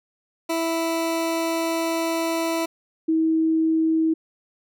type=tone pair in turn; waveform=20% pulse / sine; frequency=329.6 / 321.1 Hz; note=E4 / E4; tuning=0 / -45 cents; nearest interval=unison; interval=45 cents; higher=first; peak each=-17 dBFS; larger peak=neither; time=0.49-2.66 / 3.08-4.14 s; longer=first; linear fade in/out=10 ms; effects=none